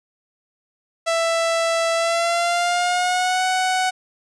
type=tone with pitch glide; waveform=sawtooth; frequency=663 to 744.2 Hz; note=E5 to F#5; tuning=+10 to +10 cents; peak=-14 dBFS; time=1.06-3.91 s; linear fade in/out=20 ms; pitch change=+200 cents; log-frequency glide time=1.94-3.44 s; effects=resampled to 22050 Hz + 9-bit